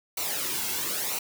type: noise with flanger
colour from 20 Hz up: white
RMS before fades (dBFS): -30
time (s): 0.17-1.19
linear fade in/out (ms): 5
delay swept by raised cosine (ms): 0.59 to 1.69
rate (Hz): 1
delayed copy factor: -0.65
effects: none